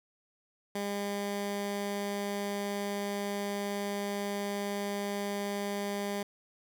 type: tone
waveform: 15% pulse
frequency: 202.1 Hz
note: G#3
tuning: 47 cents flat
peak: -26 dBFS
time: 0.75-6.23 s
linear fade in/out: 5 ms
effects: none